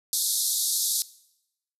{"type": "band-pass noise", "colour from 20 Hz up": "white", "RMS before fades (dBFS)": -26, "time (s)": [0.13, 1.02], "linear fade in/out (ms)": 0, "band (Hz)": [3600, 13000], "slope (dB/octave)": 96, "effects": ["noise-tail reverb RT60 0.8 s tail -19 dB re dry"]}